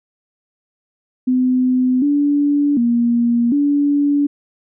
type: tone with pitch steps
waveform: sine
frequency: 254.1 / 288.6 / 236.7 / 287.4 Hz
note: B3 / D4 / A#3 / D4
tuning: +49 / -30 / +27 / -37 cents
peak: -12 dBFS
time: 1.27-4.27 s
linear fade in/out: 10 ms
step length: 750 ms
effects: none